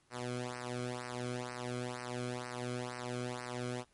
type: tone with flanger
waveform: sawtooth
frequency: 123.5 Hz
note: B2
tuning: in tune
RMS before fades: -40 dBFS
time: 0.1-3.85 s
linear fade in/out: 50 ms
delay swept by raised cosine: 0.28 to 1.11 ms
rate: 2.1 Hz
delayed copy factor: -0.95
effects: pink hiss -71 dBFS RMS until 3.93 s + MP3 48 kbps